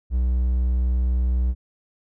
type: tone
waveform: triangle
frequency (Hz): 62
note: B1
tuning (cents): +7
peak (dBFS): -16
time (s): 0.1-1.55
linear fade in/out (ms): 50
effects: none